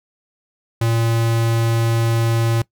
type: tone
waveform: square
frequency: 114.9 Hz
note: A#2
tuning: 25 cents flat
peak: -16 dBFS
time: 0.81-2.62 s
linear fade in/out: 5 ms
effects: noise-tail reverb RT60 0.1 s tail -21 dB re dry